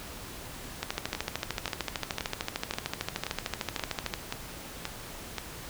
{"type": "two click trains", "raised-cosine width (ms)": 0.2, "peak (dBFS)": [-12, -14], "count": [45, 9], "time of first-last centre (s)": [[0.83, 4.138], [1.15, 5.383]], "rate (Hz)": [13.3, 1.89], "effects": ["pink hiss -43 dBFS RMS until 5.69 s"]}